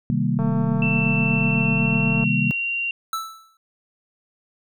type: chord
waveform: sine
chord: C minor seventh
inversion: none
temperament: equal with one note detuned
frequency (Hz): 129.76 / 155.56 / 196 / 233.1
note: C3 / Eb3 / G3 / Bb3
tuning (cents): -14 / 0 / 0 / 0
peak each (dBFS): -24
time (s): 0.1-2.51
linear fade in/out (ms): 0
type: click train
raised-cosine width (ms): 1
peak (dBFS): -19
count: 417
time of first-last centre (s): 0.39-2.239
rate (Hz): 225
type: tone with pitch glide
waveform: sine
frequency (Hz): 2671 to 2760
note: E7 to F7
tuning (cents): +22 to -21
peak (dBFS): -22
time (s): 0.82-2.91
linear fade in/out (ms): 2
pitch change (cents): +57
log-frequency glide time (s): 1.24-2.69
type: tone with exponential decay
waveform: square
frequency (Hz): 1318.5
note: E6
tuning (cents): 0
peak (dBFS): -22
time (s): 3.13-3.57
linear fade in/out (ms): 2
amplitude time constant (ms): 95
effects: none